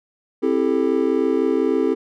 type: chord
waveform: triangle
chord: A minor seventh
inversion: first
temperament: just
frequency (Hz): 264 / 330 / 396 / 440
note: C4 / E4 / G4 / A4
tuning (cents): +16 / +2 / +18 / 0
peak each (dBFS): -20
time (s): 0.42-1.95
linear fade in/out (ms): 20
effects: none